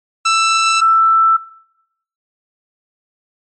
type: tone pair in turn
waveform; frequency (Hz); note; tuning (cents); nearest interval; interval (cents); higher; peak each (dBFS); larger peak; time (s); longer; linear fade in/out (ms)
sawtooth / sine; 1327 / 1327; E6 / E6; +11 / +11; unison; 0; neither; -7; neither; 0.25-0.81 / 0.81-1.37; neither; 10
effects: noise-tail reverb RT60 0.8 s tail -20 dB re dry + MP3 32 kbps